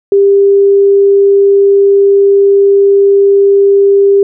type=tone; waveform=sine; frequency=397.8 Hz; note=G4; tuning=25 cents sharp; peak=-3 dBFS; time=0.12-4.23 s; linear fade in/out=2 ms; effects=none